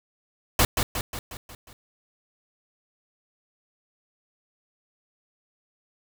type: noise with echo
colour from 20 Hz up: pink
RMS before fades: -18 dBFS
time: 0.59-0.65 s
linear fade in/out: 2 ms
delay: 180 ms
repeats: 6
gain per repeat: -5 dB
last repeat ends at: 1.73 s
effects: none